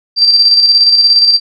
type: tone with tremolo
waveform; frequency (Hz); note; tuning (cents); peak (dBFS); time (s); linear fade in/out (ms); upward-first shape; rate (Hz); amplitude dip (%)
sine; 4699; D8; 0; -3; 0.16-1.4; 50; square; 17; 40
effects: none